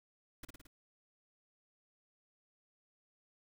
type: noise with echo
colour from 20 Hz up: pink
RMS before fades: -45 dBFS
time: 0.43-0.45 s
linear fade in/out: 5 ms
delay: 55 ms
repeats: 4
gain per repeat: -3 dB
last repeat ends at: 0.67 s
effects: none